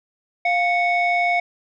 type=tone pair together; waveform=sine; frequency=701.7 / 2217 Hz; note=F5 / C#7; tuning=+8 / 0 cents; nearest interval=octave + minor sixth; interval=1992 cents; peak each=-17 / -18 dBFS; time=0.45-1.4 s; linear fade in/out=5 ms; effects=tanh soft clip ceiling -13 dBFS